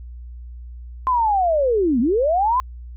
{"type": "linear two-way sweep", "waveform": "sine", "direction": "down then up", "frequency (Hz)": [1045, 220, 1045], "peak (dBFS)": -15, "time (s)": [1.07, 2.6], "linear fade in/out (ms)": 0, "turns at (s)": 2, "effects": ["added 60 Hz sine -33 dBFS peak until 2.96 s"]}